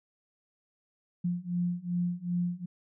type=beating tone pair; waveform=sine; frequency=174.61 / 177.21 Hz; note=F3 / F3; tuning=0 / +26 cents; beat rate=2.6 Hz; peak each=-32 / -31 dBFS; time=1.24-2.66 s; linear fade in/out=10 ms; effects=none